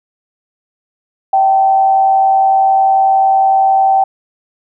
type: tone with frequency modulation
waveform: sine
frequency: 773 Hz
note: G5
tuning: 24 cents flat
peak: -7 dBFS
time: 1.33-4.04 s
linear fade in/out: 5 ms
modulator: 111 Hz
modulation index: 0.33
effects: none